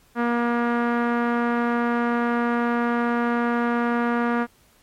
sawtooth tone with low-pass filter, 237.6 Hz, A#3, 33 cents sharp, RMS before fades -22 dBFS, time 0.15-4.47 s, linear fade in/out 50 ms, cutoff 1500 Hz, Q 2.1, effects pink hiss -58 dBFS RMS until 4.82 s + MP3 64 kbps

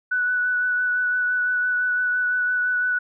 sine tone with vibrato, 1483 Hz, F#6, 4 cents sharp, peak -19 dBFS, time 0.11-2.99 s, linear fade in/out 10 ms, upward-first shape sine, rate 5.9 Hz, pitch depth 15 cents each way, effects none

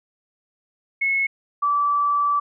sine tone pair in turn, 2186 / 1158 Hz, C#7 / D6, -25 / -25 cents, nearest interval major seventh, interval 1100 cents, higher first, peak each -18 / -17 dBFS, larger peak second, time 1.01-1.27 / 1.62-2.4 s, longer second, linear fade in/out 10 ms, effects none

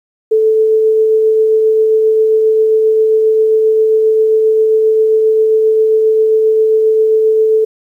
sine tone with tremolo, 438.2 Hz, A4, 7 cents flat, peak -6 dBFS, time 0.31-7.65 s, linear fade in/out 10 ms, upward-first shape triangle, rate 7.5 Hz, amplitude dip 25%, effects 8-bit

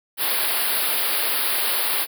white band-stop noise, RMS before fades -22 dBFS, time 0.17-2.07 s, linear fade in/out 50 ms, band 4900 to 9500 Hz, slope 96 dB/octave, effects high-pass 400 Hz 12 dB/octave

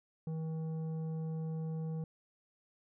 triangle tone with tanh clipping, 160 Hz, D#3, 49 cents sharp, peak -37 dBFS, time 0.27-2.04 s, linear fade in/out 2 ms, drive 13 dB, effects none

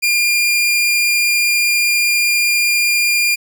sawtooth tone, 2405 Hz, D7, 41 cents sharp, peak -9 dBFS, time 0.02-3.36 s, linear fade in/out 20 ms, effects none

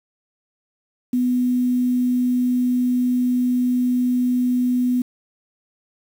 sine tone with quantisation, 248.4 Hz, B3, 10 cents sharp, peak -16 dBFS, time 1.13-5.02 s, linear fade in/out 5 ms, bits 7, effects none

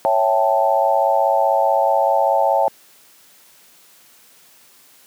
sine chord, A dominant seventh, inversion first, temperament equal, 554.4 / 659.3 / 784 / 880 Hz, C#5 / E5 / G5 / A5, 0 / 0 / 0 / 0 cents, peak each -19 dBFS, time 0.05-2.68 s, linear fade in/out 0 ms, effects white hiss -50 dBFS RMS until 5.06 s + high-pass 150 Hz 12 dB/octave

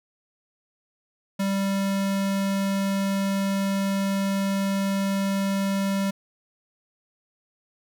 square tone, 196 Hz, G3, in tune, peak -23 dBFS, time 1.39-6.11 s, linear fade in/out 10 ms, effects none

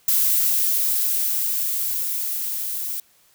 violet noise with level ramp, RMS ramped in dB -18 to -28 dBFS, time 0.08-3 s, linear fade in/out 2 ms, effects white hiss -58 dBFS RMS until 3.34 s

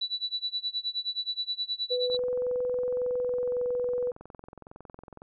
sine tone with tremolo, 3951 Hz, B7, in tune, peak -26 dBFS, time 0.01-2.17 s, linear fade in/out 5 ms, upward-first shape sine, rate 9.5 Hz, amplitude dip 95%
sine tone with pitch glide, 496.8 to 492.5 Hz, B4 to B4, +10 to -5 cents, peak -26 dBFS, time 1.9-4.12 s, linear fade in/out 20 ms, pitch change -15 cents, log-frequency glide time 3.03-3.62 s
click train, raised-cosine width 1 ms, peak -31 dBFS, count 69, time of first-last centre 2.1-5.219 s, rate 21.8 Hz
effects none

